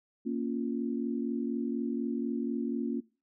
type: chord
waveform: sine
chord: Bb minor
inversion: none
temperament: equal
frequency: 233.1 / 277.2 / 349.2 Hz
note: Bb3 / Db4 / F4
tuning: 0 / 0 / 0 cents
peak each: -32 / -34 / -37 dBFS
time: 0.25-3.01 s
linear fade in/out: 20 ms
effects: noise-tail reverb RT60 0.3 s tail -19 dB re dry